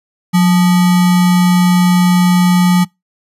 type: tone with sample-and-hold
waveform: sine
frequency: 180 Hz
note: F#3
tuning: 47 cents flat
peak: -6 dBFS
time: 0.33-2.85 s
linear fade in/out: 20 ms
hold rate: 1050 Hz
effects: noise-tail reverb RT60 0.2 s tail -26 dB re dry + resampled to 32000 Hz